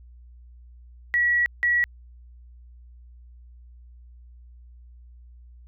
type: tone bursts at uneven times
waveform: sine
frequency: 1928 Hz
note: B6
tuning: 42 cents flat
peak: -18 dBFS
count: 2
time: 1.14-1.46 / 1.63-1.84 s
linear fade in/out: 0 ms
effects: added 60 Hz sine -45 dBFS peak until 5.67 s